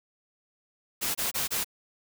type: noise bursts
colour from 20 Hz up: white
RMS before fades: -29 dBFS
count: 4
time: 1.01-1.645 s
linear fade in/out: 20 ms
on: 140 ms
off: 25 ms
effects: none